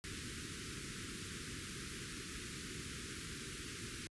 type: band-stop noise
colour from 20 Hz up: pink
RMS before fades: -45 dBFS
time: 0.04-4.07 s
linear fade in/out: 0 ms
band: 420 to 1300 Hz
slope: 48 dB/octave
effects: high-pass 60 Hz 12 dB/octave + resampled to 24000 Hz